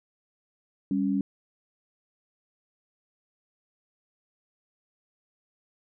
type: tone pair together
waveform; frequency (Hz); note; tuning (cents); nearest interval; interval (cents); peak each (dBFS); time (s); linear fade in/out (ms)
sine; 196.7 / 277.8; G3 / C#4; +6 / +4; tritone; 598; -26; 0.91-1.21; 2
effects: none